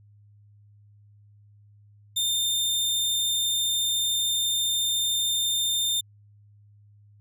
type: tone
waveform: sawtooth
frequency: 3613 Hz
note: A7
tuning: 45 cents sharp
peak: -20 dBFS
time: 2.16-6.01 s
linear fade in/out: 10 ms
effects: added 103 Hz sine -52 dBFS peak until 7.2 s